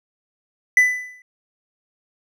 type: tone with exponential decay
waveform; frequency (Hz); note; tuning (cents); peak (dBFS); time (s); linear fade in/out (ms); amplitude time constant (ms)
triangle; 1996; B6; +18; -6; 0.77-1.22; 2; 97
effects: none